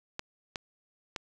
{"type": "clicks", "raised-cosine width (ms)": 0.2, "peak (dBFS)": -17, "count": 3, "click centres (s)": [0.194, 0.558, 1.162], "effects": []}